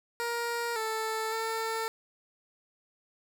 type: tone with pitch steps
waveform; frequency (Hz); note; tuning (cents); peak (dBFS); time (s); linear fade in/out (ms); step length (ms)
15% pulse; 470.6 / 441 / 448.1; A#4 / A4 / A4; +16 / +4 / +32; -24; 0.2-1.88; 0; 560
effects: none